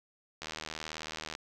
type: click train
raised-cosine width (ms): 0.2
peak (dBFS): -21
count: 74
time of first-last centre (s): 0.42-1.351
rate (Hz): 78.4
effects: none